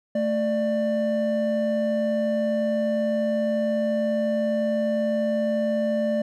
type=tone pair together; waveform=triangle; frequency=221.5 / 593 Hz; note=A3 / D5; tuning=+12 / +17 cents; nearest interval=octave + perfect fourth; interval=1705 cents; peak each=-23 / -21 dBFS; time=0.15-6.22 s; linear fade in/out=5 ms; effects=none